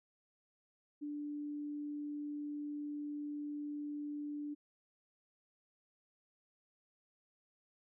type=tone; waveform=sine; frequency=293.7 Hz; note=D4; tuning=in tune; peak=-39 dBFS; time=1.01-4.55 s; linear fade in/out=20 ms; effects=none